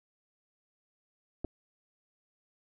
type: clicks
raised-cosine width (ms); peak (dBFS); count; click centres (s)
2; -23; 2; 1.445 / 1.448
effects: none